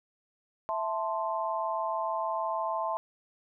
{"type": "chord", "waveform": "sine", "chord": "A minor", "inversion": "second", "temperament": "equal", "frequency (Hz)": [659.3, 880, 1046.5], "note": ["E5", "A5", "C6"], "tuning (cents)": [0, 0, 0], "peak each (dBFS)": -33, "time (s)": [0.69, 2.97], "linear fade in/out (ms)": 0, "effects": []}